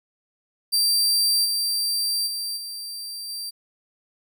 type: tone with level steps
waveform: sawtooth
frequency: 4699 Hz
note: D8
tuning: in tune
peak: -15 / -19 / -24 / -29 / -27 dBFS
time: 0.72-3.51 s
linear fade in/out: 20 ms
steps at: 1.44 / 2.26 / 2.56 / 3.28 s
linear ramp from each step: 20 ms
effects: none